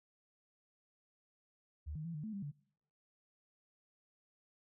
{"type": "tone with pitch steps", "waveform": "sine", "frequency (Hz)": [75.3, 154.4, 167.7, 151, 217.5, 198.6, 144.8], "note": ["D2", "D#3", "E3", "D3", "A3", "G3", "D3"], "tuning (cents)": [44, -13, 30, 48, -20, 23, -24], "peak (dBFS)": -40, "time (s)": [1.86, 2.518], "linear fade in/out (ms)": 20, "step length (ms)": 94, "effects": ["noise-tail reverb RT60 0.7 s tail -25 dB re dry"]}